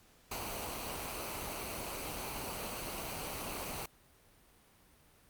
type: noise with comb filter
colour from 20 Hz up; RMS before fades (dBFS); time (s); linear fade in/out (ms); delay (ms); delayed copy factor
pink; -40; 0.31-3.86; 5; 0.57; -0.5
effects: pink hiss -64 dBFS RMS until 5.29 s + Opus 48 kbps